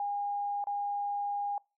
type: tone with dropouts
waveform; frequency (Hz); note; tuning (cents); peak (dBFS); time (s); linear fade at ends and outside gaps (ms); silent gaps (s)
sine; 813; G#5; -37; -30; 0-1.58; 2; 0.641-0.67
effects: noise-tail reverb RT60 0.3 s tail -26 dB re dry